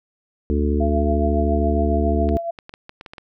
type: harmonic tone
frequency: 73.42 Hz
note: D2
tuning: in tune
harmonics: 1 / 3 / 4 / 5 / 6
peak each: -19 / -24 / -25 / -26 / -27 dBFS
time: 0.5-2.37 s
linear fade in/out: 0 ms
type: tone with tremolo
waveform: sine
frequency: 676 Hz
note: E5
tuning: 43 cents sharp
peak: -20 dBFS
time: 0.8-2.51 s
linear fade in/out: 10 ms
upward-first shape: triangle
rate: 7.2 Hz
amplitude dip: 65%
type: clicks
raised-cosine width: 0.3 ms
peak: -21 dBFS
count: 9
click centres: 2.29 / 2.588 / 2.694 / 2.739 / 2.894 / 3.011 / 3.062 / 3.135 / 3.182 s
effects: none